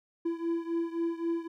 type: beating tone pair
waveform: triangle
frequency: 333.9 / 337.7 Hz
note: E4 / E4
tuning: +22 / +42 cents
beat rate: 3.8 Hz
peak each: -29 / -32 dBFS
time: 0.25-1.48 s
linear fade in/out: 10 ms
effects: none